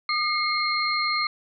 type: tone cluster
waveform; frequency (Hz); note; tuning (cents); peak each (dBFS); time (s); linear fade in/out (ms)
sine; 1217 / 2153 / 4197; D#6 / C7 / C8; -39 / +49 / +5; -26 / -26 / -27; 0.09-1.27; 2
effects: none